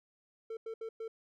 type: tone bursts at uneven times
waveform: triangle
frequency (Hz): 448.6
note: A4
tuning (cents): +34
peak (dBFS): -36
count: 4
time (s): 0.5-0.57 / 0.66-0.74 / 0.81-0.89 / 1-1.08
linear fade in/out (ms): 5
effects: none

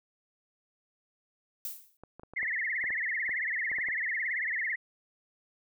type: noise with exponential decay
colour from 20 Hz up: violet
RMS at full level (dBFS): -34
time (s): 1.65-1.97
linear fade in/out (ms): 1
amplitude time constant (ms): 69
type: clicks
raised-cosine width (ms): 1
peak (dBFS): -33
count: 11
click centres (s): 2.036 / 2.196 / 2.234 / 2.336 / 2.43 / 2.841 / 2.905 / 3.293 / 3.716 / 3.785 / 3.886
type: tone with vibrato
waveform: sine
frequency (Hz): 1937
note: B6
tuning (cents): -34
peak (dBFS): -29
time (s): 2.36-4.76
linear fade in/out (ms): 10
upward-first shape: triangle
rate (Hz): 18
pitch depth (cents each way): 210
effects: none

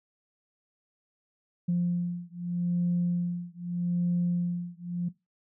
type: beating tone pair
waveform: sine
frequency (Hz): 174.61 / 175.42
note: F3 / F3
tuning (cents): 0 / +8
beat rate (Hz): 0.81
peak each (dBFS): -28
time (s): 1.68-5.09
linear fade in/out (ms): 10
effects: noise-tail reverb RT60 0.2 s tail -17 dB re dry + tanh soft clip ceiling -19 dBFS

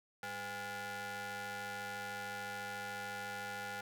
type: ring-modulated tone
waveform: sawtooth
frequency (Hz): 306.6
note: D#4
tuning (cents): -25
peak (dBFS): -34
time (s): 0.23-3.81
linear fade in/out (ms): 2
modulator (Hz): 1120
effects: none

